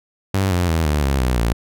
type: tone with pitch steps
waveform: sawtooth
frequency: 96.8 / 88.77 / 81.4 / 74.64 / 68.45 / 62.77 / 57.56 Hz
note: G2 / F2 / E2 / D2 / C#2 / B1 / A#1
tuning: -21 / +29 / -21 / +29 / -21 / +29 / -21 cents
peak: -12 dBFS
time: 0.34-1.53 s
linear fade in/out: 5 ms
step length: 170 ms
effects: none